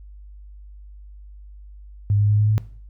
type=tone with pitch steps; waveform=sine; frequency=102.2 / 103.45 / 104.71 / 105.99 / 107.28 Hz; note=G#2 / G#2 / G#2 / G#2 / A2; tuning=-27 / -6 / +15 / +36 / -43 cents; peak=-15 dBFS; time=2.1-2.58 s; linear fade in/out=0 ms; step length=96 ms; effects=noise-tail reverb RT60 0.5 s tail -18 dB re dry + added 50 Hz sine -39 dBFS peak until 2.89 s